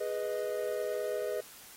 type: chord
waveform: triangle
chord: G# minor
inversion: none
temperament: equal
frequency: 415.3 / 493.9 / 622.3 Hz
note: G#4 / B4 / D#5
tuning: 0 / 0 / 0 cents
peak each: -34 dBFS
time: 0-1.41 s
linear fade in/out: 10 ms
effects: white hiss -52 dBFS RMS until 1.76 s + AAC 48 kbps